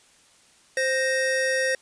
square tone pair together, 523.3 / 1864.7 Hz, C5 / A#6, 0 / 0 cents, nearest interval octave + minor seventh, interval 2200 cents, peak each -25 dBFS, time 0.77-1.75 s, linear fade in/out 2 ms, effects white hiss -57 dBFS RMS until 1.81 s + resampled to 22050 Hz

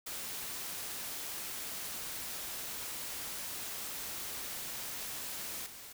white noise with level steps, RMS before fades -41 / -49 dBFS, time 0.06-5.93 s, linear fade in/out 10 ms, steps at 5.66 s, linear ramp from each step 5 ms, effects none

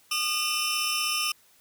sawtooth tone cluster, 1218 / 2698 / 2988 / 5360 Hz, D#6 / E7 / F#7 / E8, -37 / +40 / +16 / +28 cents, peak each -28 dBFS, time 0.11-1.32 s, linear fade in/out 5 ms, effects white hiss -60 dBFS RMS until 1.6 s

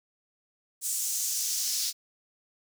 pink noise with high-pass filter sweep, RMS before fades -30 dBFS, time 0.81-1.93 s, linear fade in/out 50 ms, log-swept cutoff 7700 to 5000 Hz, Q 2.1, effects none

